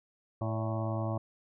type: harmonic tone with a mistuned harmonic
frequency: 110.2 Hz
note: A2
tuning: 3 cents sharp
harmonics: 1 / 2 / 3 / 5 / 6 / 7 / 8 / 9 / 10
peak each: -32 / -40 / -40 / -40 / -40 / -45 / -46 / -47 / -45 dBFS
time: 0.41-1.18 s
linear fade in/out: 5 ms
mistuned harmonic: 5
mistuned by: +49 cents
effects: none